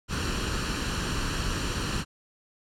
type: noise with comb filter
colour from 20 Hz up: pink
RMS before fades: -29 dBFS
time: 0.08-2.05 s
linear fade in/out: 50 ms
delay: 0.7 ms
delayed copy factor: +0.6
effects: low-pass 7000 Hz 12 dB/octave